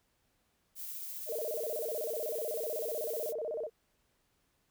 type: noise with tremolo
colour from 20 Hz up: violet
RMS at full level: -41 dBFS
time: 0.75-3.34 s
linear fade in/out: 50 ms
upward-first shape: triangle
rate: 15 Hz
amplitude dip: 25%
type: tone with vibrato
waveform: sine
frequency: 530 Hz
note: C5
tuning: 22 cents sharp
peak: -34 dBFS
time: 1.26-3.7 s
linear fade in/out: 50 ms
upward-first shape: square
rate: 16 Hz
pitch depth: 260 cents each way
effects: pink hiss -75 dBFS RMS until 4.7 s